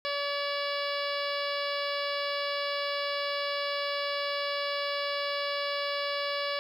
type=harmonic tone; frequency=571 Hz; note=D5; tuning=49 cents flat; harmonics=1 / 2 / 3 / 4 / 5 / 6 / 7 / 8 / 9; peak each=-33 / -36 / -38 / -39 / -40 / -41 / -41 / -42 / -43 dBFS; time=0.05-6.59 s; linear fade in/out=0 ms; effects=10-bit